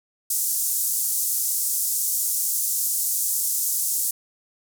white band-pass noise, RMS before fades -24 dBFS, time 0.3-4.11 s, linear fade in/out 5 ms, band 6500 to 15000 Hz, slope 24 dB/octave, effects none

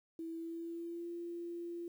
sine tone with pitch glide, 328.4 to 343.1 Hz, E4 to F4, -6 to -31 cents, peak -40 dBFS, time 0.19-1.88 s, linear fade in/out 2 ms, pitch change +75 cents, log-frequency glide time 0.3-1.08 s, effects 11-bit

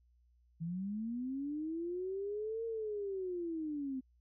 sine linear two-way sweep, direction up then down, 159.3 to 460.3 to 255.5 Hz, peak -36 dBFS, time 0.6-4.01 s, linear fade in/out 20 ms, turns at 2.65 s, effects added 60 Hz sine -66 dBFS peak until 4.2 s

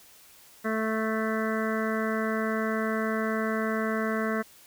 harmonic tone, 220 Hz, A3, in tune, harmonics 1 / 2 / 3 / 5 / 6 / 7 / 8 / 9, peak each -29 / -32 / -34 / -36 / -37 / -37 / -38 / -39 dBFS, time 0.64-4.43 s, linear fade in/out 20 ms, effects white hiss -54 dBFS RMS until 4.66 s

